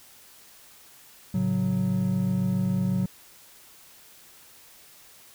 triangle chord, F# minor, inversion first, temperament just, 111 / 138.75 / 185 Hz, A2 / C#3 / F#3, +16 / +2 / 0 cents, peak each -28 / -28 / -22 dBFS, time 1.34-3.06 s, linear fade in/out 5 ms, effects white hiss -52 dBFS RMS until 5.34 s

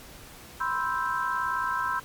sine chord, C major seventh, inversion third, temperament equal, 987.8 / 1046.5 / 1318.5 / 1568 Hz, B5 / C6 / E6 / G6, 0 / 0 / 0 / 0 cents, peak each -31 dBFS, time 0.6-2 s, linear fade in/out 10 ms, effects pink hiss -47 dBFS RMS until 2.04 s + MP3 96 kbps

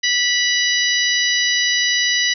harmonic tone, 981 Hz, B5, 12 cents flat, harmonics 2 / 3 / 4 / 5 / 6, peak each -19 / -21 / -22 / -23 / -24 dBFS, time 0.03-2.34 s, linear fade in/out 10 ms, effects none

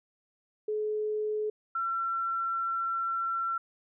sine tone pair in turn, 426.4 / 1353.7 Hz, G#4 / E6, +46 / +46 cents, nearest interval octave + minor sixth, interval 2000 cents, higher second, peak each -28 dBFS, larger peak neither, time 0.68-1.5 / 1.75-3.58 s, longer second, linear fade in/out 5 ms, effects none

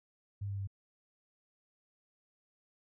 sine tone with pitch steps, 100.4 / 99.25 / 98.11 Hz, G2 / G2 / G2, +42 / +22 / +2 cents, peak -35 dBFS, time 0.41-0.674 s, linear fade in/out 10 ms, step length 88 ms, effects none

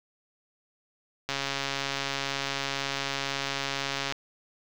click train, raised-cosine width 0.2 ms, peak -12 dBFS, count 392, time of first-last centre 1.29-4.123 s, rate 138 Hz, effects low-pass 7000 Hz 12 dB/octave + 7-bit

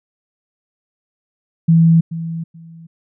sine tone with echo, 164.81 Hz, E3, in tune, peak -7 dBFS, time 1.68-2.01 s, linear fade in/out 10 ms, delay 430 ms, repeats 2, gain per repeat -14 dB, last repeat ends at 2.87 s, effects none

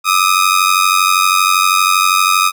sawtooth ring-modulated tone, 1244.5 Hz, D#6, in tune, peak -3 dBFS, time 0.04-2.52 s, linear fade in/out 50 ms, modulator 46.3 Hz, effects none

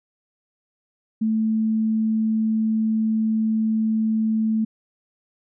sine tone, 220 Hz, A3, in tune, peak -18 dBFS, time 1.21-4.65 s, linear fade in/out 10 ms, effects none

